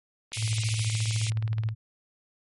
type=click train; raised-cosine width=0.3 ms; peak=-25 dBFS; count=27; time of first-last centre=0.32-1.688 s; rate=19 Hz
type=high-pass noise; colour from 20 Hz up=pink; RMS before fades=-34 dBFS; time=0.33-1.3 s; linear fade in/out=2 ms; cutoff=2100 Hz; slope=96 dB/octave
type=tone with tremolo; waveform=sine; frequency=110 Hz; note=A2; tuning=in tune; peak=-22 dBFS; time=0.36-1.75 s; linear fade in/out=50 ms; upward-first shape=triangle; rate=14 Hz; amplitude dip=60%
effects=MP3 48 kbps